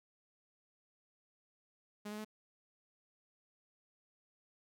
sawtooth tone with pitch steps, 208.2 / 211.5 / 214.8 Hz, G#3 / G#3 / A3, +5 / +32 / -41 cents, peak -38 dBFS, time 2.05-2.248 s, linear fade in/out 10 ms, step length 66 ms, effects none

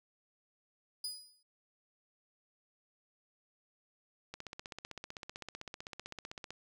30% pulse tone with exponential decay, 4948 Hz, D#8, 10 cents flat, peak -32 dBFS, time 1.04-1.43 s, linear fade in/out 5 ms, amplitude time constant 84 ms
click train, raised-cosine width 0.2 ms, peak -26 dBFS, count 35, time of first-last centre 4.34-6.506 s, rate 15.7 Hz
effects none

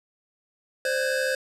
square tone cluster, 522 / 593 / 1511 / 1645 Hz, C5 / D5 / F#6 / G#6, -4 / +17 / +36 / -17 cents, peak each -26 / -35 / -34 / -30 dBFS, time 0.85-1.35 s, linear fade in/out 2 ms, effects low-pass 11000 Hz 12 dB/octave

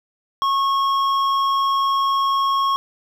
sine tone with hard clipping, 1094 Hz, C#6, 23 cents flat, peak -18 dBFS, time 0.42-2.76 s, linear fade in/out 0 ms, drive 8 dB, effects none

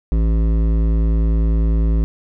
sine tone with hard clipping, 55 Hz, A1, in tune, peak -15 dBFS, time 0.12-2.04 s, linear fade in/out 0 ms, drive 13 dB, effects none

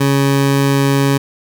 20% pulse tone, 138.59 Hz, C#3, in tune, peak -6 dBFS, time 0-1.18 s, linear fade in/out 10 ms, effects none

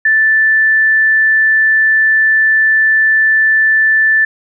sine tone, 1760 Hz, A6, in tune, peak -7 dBFS, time 0.05-4.25 s, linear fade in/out 5 ms, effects none

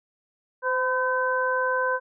sine tone cluster, 514 / 1011 / 1534 Hz, C5 / B5 / G6, -31 / +40 / -38 cents, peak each -26 dBFS, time 0.62-2 s, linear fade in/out 50 ms, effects none

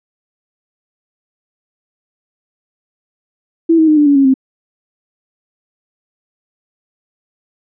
sine tone with pitch steps, 330 / 318 / 306.5 / 295.4 / 284.6 / 274.3 / 264.4 Hz, E4 / D#4 / D#4 / D4 / C#4 / C#4 / C4, +2 / +38 / -26 / +10 / +46 / -18 / +18 cents, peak -6 dBFS, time 3.69-4.341 s, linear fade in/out 10 ms, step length 93 ms, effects none

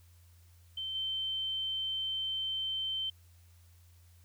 sine tone with level steps, 3100 Hz, G7, 20 cents flat, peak -35 / -32 dBFS, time 0.77-3.1 s, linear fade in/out 5 ms, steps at 0.95 s, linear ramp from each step 2 ms, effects added 86 Hz sine -57 dBFS peak until 4.24 s + white hiss -68 dBFS RMS until 4.24 s

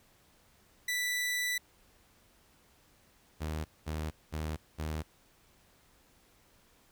sawtooth tone, 1975.5 Hz, B6, in tune, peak -27 dBFS, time 0.88-1.58 s, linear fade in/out 5 ms
sawtooth tone bursts, 77.7 Hz, D#2, 2 cents flat, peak -30 dBFS, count 4, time 3.4-5.03 s, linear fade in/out 20 ms, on 250 ms, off 210 ms
effects pink hiss -65 dBFS RMS until 6.91 s

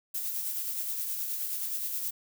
violet noise with tremolo, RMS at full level -32 dBFS, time 0.14-2.11 s, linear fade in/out 10 ms, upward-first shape sine, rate 9.5 Hz, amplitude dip 35%, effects none

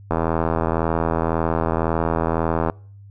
click train, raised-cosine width 1 ms, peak -6 dBFS, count 213, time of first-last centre 0.11-2.699 s, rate 81.9 Hz, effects noise-tail reverb RT60 0.5 s tail -26 dB re dry + added 100 Hz sine -40 dBFS peak until 3.1 s

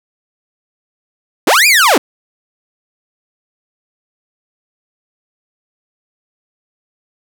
sawtooth linear two-way sweep, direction up then down, 210 to 2506 to 210 Hz, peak -3 dBFS, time 1.47-1.98 s, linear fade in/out 5 ms, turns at 1.67 s, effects none

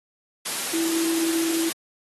sine tone in noise, 329.6 Hz, E4, in tune, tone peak -22 dBFS, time 0.73-1.7 s, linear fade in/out 10 ms, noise white, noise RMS -28 dBFS, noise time 0.45-1.73 s, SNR +3 dB, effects high-pass 200 Hz 12 dB/octave + AAC 32 kbps

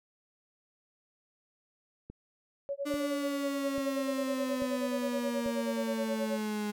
click train, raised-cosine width 3 ms, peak -31 dBFS, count 5, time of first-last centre 2.1-5.461 s, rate 1.19 Hz
sine tone with tremolo, 560 Hz, C#5, 18 cents sharp, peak -30 dBFS, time 2.69-6.4 s, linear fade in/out 0 ms, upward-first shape sine, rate 9.4 Hz, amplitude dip 100%
35% pulse linear sweep, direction down, 293.7 to 207.7 Hz, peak -30 dBFS, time 2.85-6.72 s, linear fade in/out 20 ms
effects none

